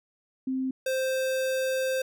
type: tone pair in turn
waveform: sine / square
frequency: 261.6 / 523.2 Hz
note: C4 / C5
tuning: 0 / 0 cents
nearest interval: octave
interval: 1200 cents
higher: second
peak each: -26 dBFS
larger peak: neither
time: 0.47-0.71 / 0.86-2.02 s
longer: second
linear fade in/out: 5 ms
effects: none